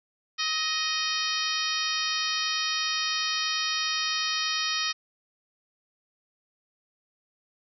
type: harmonic tone with a mistuned harmonic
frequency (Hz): 623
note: D#5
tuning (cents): +2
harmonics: 2 / 3 / 4 / 5 / 6 / 7 / 8 / 9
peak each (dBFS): -34 / -34 / -34 / -34 / -34 / -34 / -34 / -34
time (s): 0.38-4.93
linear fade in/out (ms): 20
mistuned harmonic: 2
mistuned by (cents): +29
effects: none